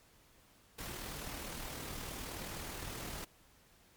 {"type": "noise with amplitude modulation", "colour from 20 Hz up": "pink", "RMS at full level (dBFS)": -42, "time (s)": [0.78, 3.25], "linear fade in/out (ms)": 10, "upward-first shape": "sine", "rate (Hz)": 39.2, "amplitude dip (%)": 35, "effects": ["pink hiss -65 dBFS RMS until 3.96 s", "MP3 96 kbps"]}